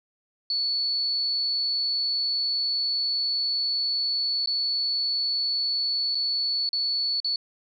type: tone with dropouts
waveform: sine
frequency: 4435 Hz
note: C#8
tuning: in tune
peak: -23 dBFS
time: 0.5-7.36 s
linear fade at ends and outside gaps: 2 ms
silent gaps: 4.46-4.473 / 6.148-6.152 / 6.691-6.73 / 7.202-7.245 s
effects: none